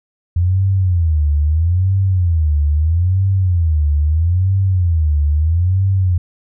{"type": "tone with vibrato", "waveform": "sine", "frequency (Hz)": 84.3, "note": "E2", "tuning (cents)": 39, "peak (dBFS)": -11, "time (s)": [0.36, 6.18], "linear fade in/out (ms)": 5, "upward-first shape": "sine", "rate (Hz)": 0.77, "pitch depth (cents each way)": 240, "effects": []}